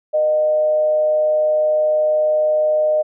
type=tone with frequency modulation; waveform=sine; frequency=613 Hz; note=D#5; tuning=26 cents flat; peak=-13 dBFS; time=0.13-3.03 s; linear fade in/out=20 ms; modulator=140 Hz; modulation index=0.21; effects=none